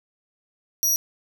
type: tone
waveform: sawtooth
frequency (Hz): 5770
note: F#8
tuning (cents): -44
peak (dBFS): -16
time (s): 0.83-0.96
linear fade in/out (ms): 0
effects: none